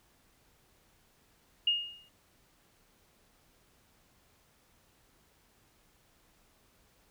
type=tone with exponential decay; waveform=sine; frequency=2850 Hz; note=F7; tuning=34 cents sharp; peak=-22 dBFS; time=1.67-2.09 s; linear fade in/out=5 ms; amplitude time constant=90 ms; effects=pink hiss -67 dBFS RMS until 7.1 s